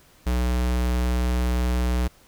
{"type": "tone", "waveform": "square", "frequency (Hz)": 61.4, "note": "B1", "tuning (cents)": -9, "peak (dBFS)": -21, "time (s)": [0.26, 2.08], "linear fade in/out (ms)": 10, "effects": ["pink hiss -55 dBFS RMS until 2.27 s"]}